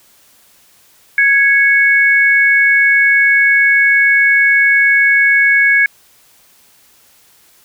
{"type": "tone pair together", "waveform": "sine", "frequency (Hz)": [1661.2, 2210], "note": ["G#6", "C#7"], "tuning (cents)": [0, -6], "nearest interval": "perfect fourth", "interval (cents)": 494, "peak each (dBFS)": -10, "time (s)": [1.18, 5.86], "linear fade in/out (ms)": 2, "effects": ["white hiss -49 dBFS RMS until 7.64 s"]}